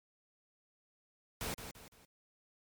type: noise with echo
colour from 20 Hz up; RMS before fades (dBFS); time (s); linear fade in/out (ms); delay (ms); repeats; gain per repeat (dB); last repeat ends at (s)
pink; -39; 1.41-1.54; 0; 170; 3; -8; 2.05
effects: MP3 96 kbps